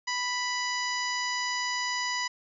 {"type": "harmonic tone", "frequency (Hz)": 987.8, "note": "B5", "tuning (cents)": 0, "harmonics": [1, 2, 3, 4, 5, 6, 7], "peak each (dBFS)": [-33, -32, -39, -42, -35, -40, -42], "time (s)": [0.07, 2.28], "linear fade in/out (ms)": 10, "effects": []}